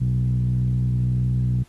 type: tone with low-pass filter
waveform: 10% pulse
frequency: 61.8 Hz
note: B1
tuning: 2 cents sharp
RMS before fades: -21 dBFS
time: 0-1.64 s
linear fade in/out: 20 ms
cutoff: 140 Hz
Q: 6.7
effects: pink hiss -57 dBFS RMS until 1.68 s + AAC 32 kbps